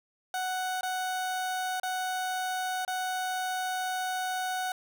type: tone with dropouts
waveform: 30% pulse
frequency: 742 Hz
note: F#5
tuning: 5 cents sharp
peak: -27 dBFS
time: 0.34-4.72 s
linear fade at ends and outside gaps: 2 ms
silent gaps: 0.81-0.831 / 1.799-1.832 / 2.85-2.878 s
effects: none